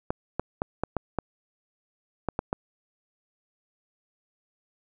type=clicks; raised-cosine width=1 ms; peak=-12 dBFS; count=9; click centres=0.105 / 0.396 / 0.619 / 0.836 / 0.967 / 1.187 / 2.287 / 2.391 / 2.529 s; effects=none